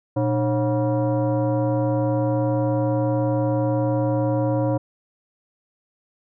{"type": "tone with frequency modulation", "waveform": "sine", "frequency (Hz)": 119.6, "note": "A#2", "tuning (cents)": 45, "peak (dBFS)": -18, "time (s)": [0.16, 4.78], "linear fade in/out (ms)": 10, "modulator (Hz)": 423, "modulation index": 1.3, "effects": []}